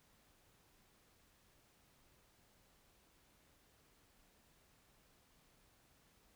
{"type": "silence", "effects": ["pink hiss -71 dBFS RMS until 6.35 s"]}